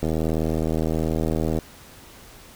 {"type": "click train", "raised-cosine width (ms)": 2, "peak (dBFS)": -11, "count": 125, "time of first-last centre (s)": [0.03, 1.588], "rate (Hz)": 79.6, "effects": ["pink hiss -46 dBFS RMS until 2.55 s"]}